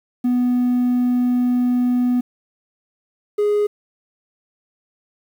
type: tone pair in turn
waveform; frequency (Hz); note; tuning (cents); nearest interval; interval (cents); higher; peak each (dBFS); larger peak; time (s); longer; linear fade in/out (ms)
triangle; 246.9 / 415.2; B3 / G#4; 0 / 0; major sixth; 900; second; -12; neither; 0.24-2.21 / 3.38-3.67; first; 10
effects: tanh soft clip ceiling -9 dBFS + 8-bit